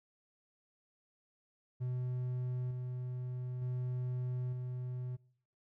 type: tone with tremolo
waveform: triangle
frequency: 125.4 Hz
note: B2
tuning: 27 cents sharp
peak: -32 dBFS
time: 1.8-5.17 s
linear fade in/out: 20 ms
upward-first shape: square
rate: 0.55 Hz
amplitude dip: 30%
effects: noise-tail reverb RT60 0.6 s tail -23 dB re dry